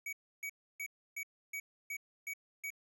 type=tone bursts; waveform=square; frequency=2262 Hz; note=C#7; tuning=34 cents sharp; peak=-39 dBFS; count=8; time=0.06-2.704 s; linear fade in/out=5 ms; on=68 ms; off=300 ms; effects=none